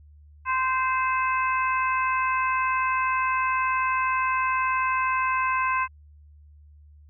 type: harmonic tone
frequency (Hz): 519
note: C5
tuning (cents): -14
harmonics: 2 / 3 / 4 / 5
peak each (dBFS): -23 / -29 / -33 / -31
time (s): 0.45-5.88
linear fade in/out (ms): 50
effects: added 74 Hz sine -48 dBFS peak until 7.09 s